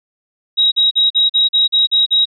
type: tone bursts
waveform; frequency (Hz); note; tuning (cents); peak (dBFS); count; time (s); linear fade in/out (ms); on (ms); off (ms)
sine; 3817; A#7; +40; -9; 9; 0.57-2.256; 20; 150; 42
effects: none

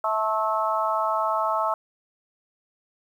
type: harmonic tone with a mistuned harmonic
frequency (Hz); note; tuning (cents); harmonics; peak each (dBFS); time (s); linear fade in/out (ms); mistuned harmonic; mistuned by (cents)
217.2; A3; -22; 3 / 4 / 5 / 6; -27 / -27 / -27 / -27; 0.04-1.74; 2; 4; +19
effects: 9-bit

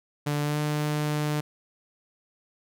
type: tone with pitch glide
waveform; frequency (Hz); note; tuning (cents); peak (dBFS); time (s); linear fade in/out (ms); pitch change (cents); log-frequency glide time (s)
sawtooth; 146.83 to 149.83; D3 to D3; 0 to +35; -21; 0.26-1.41; 10; +35; 0.43-0.58
effects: none

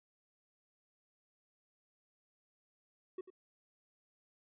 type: tone with echo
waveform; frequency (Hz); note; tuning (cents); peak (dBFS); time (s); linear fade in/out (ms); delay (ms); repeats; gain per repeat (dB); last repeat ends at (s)
triangle; 372.5; F#4; +12; -37; 3.18-3.21; 5; 93; 1; -13; 3.303
effects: resampled to 8000 Hz

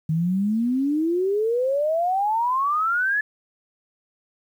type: exponential sweep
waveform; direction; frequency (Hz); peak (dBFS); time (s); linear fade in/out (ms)
sine; up; 154.5 to 1734; -19; 0.09-3.21; 5
effects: 9-bit

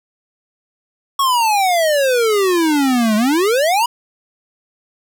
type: exponential two-way sweep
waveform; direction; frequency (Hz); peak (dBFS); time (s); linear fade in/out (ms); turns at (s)
square; down then up; 1119 to 208.1 to 994; -13; 1.19-3.86; 5; 3.16
effects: none

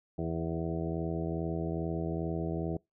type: harmonic tone with a mistuned harmonic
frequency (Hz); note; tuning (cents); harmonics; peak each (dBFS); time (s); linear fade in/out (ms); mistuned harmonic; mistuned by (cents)
82.41; E2; 0; 1 / 2 / 3 / 4 / 5 / 6 / 7 / 8 / 9; -39 / -35 / -45 / -37 / -40 / -44 / -49 / -42 / -47; 0.18-2.77; 5; 8; -17
effects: noise-tail reverb RT60 0.2 s tail -26 dB re dry

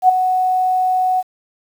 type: tone with ADSR envelope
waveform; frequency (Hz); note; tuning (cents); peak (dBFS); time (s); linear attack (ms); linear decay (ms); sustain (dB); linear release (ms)
sine; 741; F#5; +2; -4; 0.02-1.23; 69; 11; -9; 38
effects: 7-bit

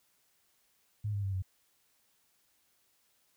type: tone with pitch steps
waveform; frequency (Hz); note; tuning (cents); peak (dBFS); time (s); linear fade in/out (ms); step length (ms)
sine; 104.8 / 101 / 97.33 / 93.8; G#2 / G#2 / G2 / F#2; +16 / -48 / -12 / +24; -31; 1.04-1.424; 10; 96
effects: white hiss -72 dBFS RMS until 3.36 s

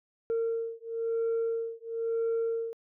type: beating tone pair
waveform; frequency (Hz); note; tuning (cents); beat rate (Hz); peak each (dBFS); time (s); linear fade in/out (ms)
sine; 457 / 458; A#4 / A#4; -34 / -31; 1; -30; 0.3-2.73; 0
effects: tanh soft clip ceiling -24 dBFS

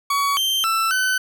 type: tone with pitch steps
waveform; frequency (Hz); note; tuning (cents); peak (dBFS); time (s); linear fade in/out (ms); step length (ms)
40% pulse; 1127 / 3136 / 1331 / 1515; C#6 / G7 / E6 / F#6; +28 / 0 / +16 / +40; -17; 0.1-1.18; 5; 270
effects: none

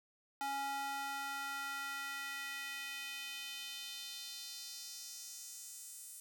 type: tone with high-pass filter sweep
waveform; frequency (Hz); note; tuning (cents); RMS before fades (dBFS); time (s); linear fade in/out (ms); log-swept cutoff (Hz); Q
square; 277.2; C#4; 0; -44; 0.41-6.2; 0; 780 to 8900; 2.1
effects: none

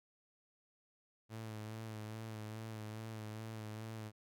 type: tone with vibrato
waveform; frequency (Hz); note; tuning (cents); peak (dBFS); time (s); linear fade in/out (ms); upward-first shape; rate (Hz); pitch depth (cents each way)
sawtooth; 109.5; A2; -8; -40; 1.29-4.12; 50; sine; 2.4; 37
effects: none

